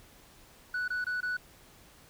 sine tone bursts, 1480 Hz, F#6, in tune, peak -27 dBFS, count 4, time 0.74-1.369 s, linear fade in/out 5 ms, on 140 ms, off 23 ms, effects tanh soft clip ceiling -29 dBFS + pink hiss -57 dBFS RMS until 2.09 s

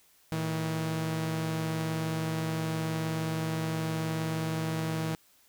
sawtooth tone pair together, 113.04 / 160 Hz, A2 / D#3, +47 / +49 cents, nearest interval tritone, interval 602 cents, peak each -34 / -26 dBFS, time 0.32-5.15 s, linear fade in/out 0 ms, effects white hiss -63 dBFS RMS until 5.48 s

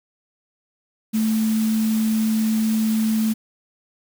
sine tone in noise, 220 Hz, A3, in tune, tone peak -17 dBFS, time 1.13-3.34 s, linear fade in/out 20 ms, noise white, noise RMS -34 dBFS, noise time 1.13-3.34 s, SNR +14 dB, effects none

